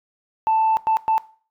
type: tone bursts at uneven times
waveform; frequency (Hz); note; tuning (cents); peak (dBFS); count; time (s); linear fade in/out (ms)
sine; 883; A5; +6; -14; 3; 0.47-0.77 / 0.87-0.97 / 1.08-1.18; 0
effects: noise-tail reverb RT60 0.4 s tail -19 dB re dry + tanh soft clip ceiling -12 dBFS